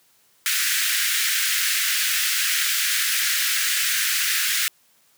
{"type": "high-pass noise", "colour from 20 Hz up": "pink", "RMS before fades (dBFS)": -22, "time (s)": [0.46, 4.68], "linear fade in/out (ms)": 0, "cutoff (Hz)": 1500, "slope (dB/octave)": 48, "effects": ["white hiss -60 dBFS RMS until 5.17 s", "high-pass 80 Hz 12 dB/octave"]}